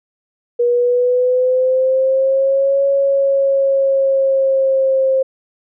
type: linear two-way sweep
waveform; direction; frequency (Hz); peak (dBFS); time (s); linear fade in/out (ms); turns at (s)
sine; up then down; 479.1 to 554.4 to 529; -11; 0.59-5.23; 10; 2.85
effects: none